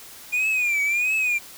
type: tone with vibrato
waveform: triangle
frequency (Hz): 2426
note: D#7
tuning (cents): -44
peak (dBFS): -18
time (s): 0.32-1.39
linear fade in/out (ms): 20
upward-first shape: triangle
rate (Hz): 1.5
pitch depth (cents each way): 130
effects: white hiss -43 dBFS RMS until 1.57 s